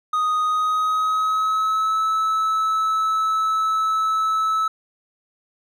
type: tone with pitch glide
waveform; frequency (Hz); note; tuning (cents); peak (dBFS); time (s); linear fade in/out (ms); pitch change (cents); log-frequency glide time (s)
triangle; 1244.5 to 1303.4; D#6 to E6; 0 to -20; -16; 0.13-4.68; 5; +80; 0.43-2.01
effects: none